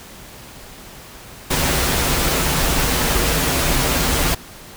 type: noise with comb filter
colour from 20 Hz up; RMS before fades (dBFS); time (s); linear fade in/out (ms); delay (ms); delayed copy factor
pink; -18; 1.5-4.35; 10; 9.6; -0.5
effects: pink hiss -39 dBFS RMS until 4.76 s